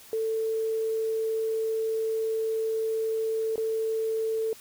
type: tone with dropouts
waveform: sine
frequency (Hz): 444.3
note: A4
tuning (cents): +17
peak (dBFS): -25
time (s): 0.13-4.53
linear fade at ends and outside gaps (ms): 1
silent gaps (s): 3.558-3.579
effects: white hiss -50 dBFS RMS until 4.6 s